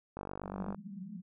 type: click train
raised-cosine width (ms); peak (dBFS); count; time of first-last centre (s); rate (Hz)
1; -26; 29; 0.17-0.746; 48.6
type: band-pass noise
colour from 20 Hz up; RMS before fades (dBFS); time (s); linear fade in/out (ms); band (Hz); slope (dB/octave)
pink; -44; 0.43-1.22; 20; 180 to 210; 96
effects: none